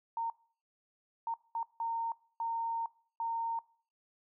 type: tone bursts at uneven times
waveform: sine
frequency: 918 Hz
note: A#5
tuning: 27 cents flat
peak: -32 dBFS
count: 6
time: 0.17-0.3 / 1.27-1.34 / 1.55-1.63 / 1.8-2.12 / 2.4-2.86 / 3.2-3.59 s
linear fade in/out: 2 ms
effects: noise-tail reverb RT60 0.5 s tail -23 dB re dry